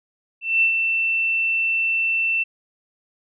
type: tone with ADSR envelope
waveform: sine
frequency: 2680 Hz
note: E7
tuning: 28 cents sharp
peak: -13 dBFS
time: 0.41-2.44 s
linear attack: 210 ms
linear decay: 95 ms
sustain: -5 dB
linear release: 16 ms
effects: none